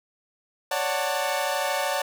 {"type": "chord", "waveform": "sawtooth", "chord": "D major seventh", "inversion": "third", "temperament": "equal with one note detuned", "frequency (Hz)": [554.4, 587.3, 740, 892.3], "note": ["C#5", "D5", "F#5", "A5"], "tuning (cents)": [0, 0, 0, 24], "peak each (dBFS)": -26, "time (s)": [0.71, 2.02], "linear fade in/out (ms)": 5, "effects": []}